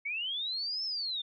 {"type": "linear two-way sweep", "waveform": "sine", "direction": "up then down", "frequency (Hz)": [2185, 5350, 3534], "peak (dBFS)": -32, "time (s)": [0.05, 1.22], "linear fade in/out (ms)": 10, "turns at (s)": 0.84, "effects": []}